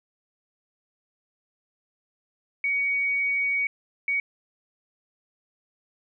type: tone bursts at uneven times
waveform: sine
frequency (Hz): 2247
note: C#7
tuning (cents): +23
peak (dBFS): -22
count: 2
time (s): 2.64-3.67 / 4.08-4.2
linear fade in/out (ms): 2
effects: none